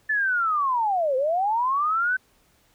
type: linear two-way sweep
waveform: sine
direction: down then up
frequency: 1760 to 503 to 1542 Hz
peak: -20 dBFS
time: 0.09-2.17 s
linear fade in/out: 10 ms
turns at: 1.16 s
effects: pink hiss -62 dBFS RMS until 2.74 s